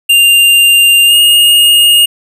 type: tone with pitch glide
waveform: square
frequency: 2794 to 2849 Hz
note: F7 to F7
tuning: 0 to +34 cents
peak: -4 dBFS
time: 0.09-2.06 s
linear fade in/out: 10 ms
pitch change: +34 cents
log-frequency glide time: 1.06-1.14 s
effects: none